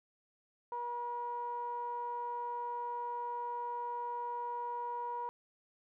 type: tone with low-pass filter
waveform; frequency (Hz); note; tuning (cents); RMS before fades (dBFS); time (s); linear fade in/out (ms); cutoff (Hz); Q
sawtooth; 480; B4; -49; -39; 0.72-5.29; 0; 960; 7.1
effects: none